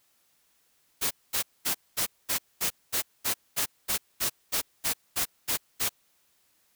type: noise bursts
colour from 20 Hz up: white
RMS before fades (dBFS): -27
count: 16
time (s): 1.01-5.894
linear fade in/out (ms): 20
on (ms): 99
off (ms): 220
effects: white hiss -68 dBFS RMS until 6.75 s